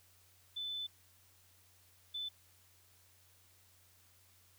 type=tone bursts at uneven times; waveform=sine; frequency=3511 Hz; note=A7; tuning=4 cents flat; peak=-38 dBFS; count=2; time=0.56-0.87 / 2.14-2.29 s; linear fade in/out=10 ms; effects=added 91 Hz sine -70 dBFS peak until 4.58 s + white hiss -67 dBFS RMS until 4.58 s